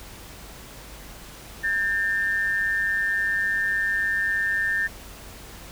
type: tone pair together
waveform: sine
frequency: 1603.6 / 1800 Hz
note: G6 / A6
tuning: +39 / +39 cents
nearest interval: major second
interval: 200 cents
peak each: -28 / -22 dBFS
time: 1.63-4.88 s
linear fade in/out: 20 ms
effects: added 50 Hz sine -46 dBFS peak until 5.71 s + pink hiss -43 dBFS RMS until 5.71 s